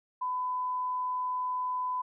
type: tone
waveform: sine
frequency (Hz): 1004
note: B5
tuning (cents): +28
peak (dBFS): -29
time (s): 0.21-2.02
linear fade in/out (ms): 10
effects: none